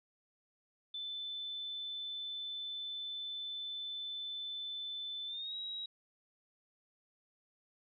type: tone with pitch glide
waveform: sine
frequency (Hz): 3520 to 3839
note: A7 to B7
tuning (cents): 0 to -50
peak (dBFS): -39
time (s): 0.94-5.86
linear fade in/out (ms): 5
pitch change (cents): +150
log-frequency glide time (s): 5.27-5.55
effects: none